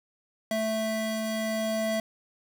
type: tone pair together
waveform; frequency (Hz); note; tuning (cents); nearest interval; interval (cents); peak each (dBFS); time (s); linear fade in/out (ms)
square; 220 / 659.3; A3 / E5; 0 / 0; octave + perfect fifth; 1900; -31 / -30; 0.51-2; 2
effects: none